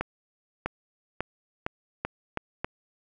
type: accelerating click train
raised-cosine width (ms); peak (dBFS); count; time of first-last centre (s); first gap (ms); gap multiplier
0.5; -13; 7; 0.01-2.645; 650; 0.84
effects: none